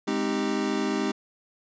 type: chord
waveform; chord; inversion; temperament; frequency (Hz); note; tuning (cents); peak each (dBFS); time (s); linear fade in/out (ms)
square; Ab major seventh; none; equal; 207.7 / 261.6 / 311.1 / 392; Ab3 / C4 / Eb4 / G4; 0 / 0 / 0 / 0; -31; 0.07-1.12; 10
effects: resampled to 16000 Hz